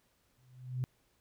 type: tone with exponential growth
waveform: sine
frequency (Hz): 126.8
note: B2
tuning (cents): +46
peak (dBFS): -28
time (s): 0.38-0.84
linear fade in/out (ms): 0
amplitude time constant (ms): 100
effects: tanh soft clip ceiling -25 dBFS + pink hiss -73 dBFS RMS until 1.2 s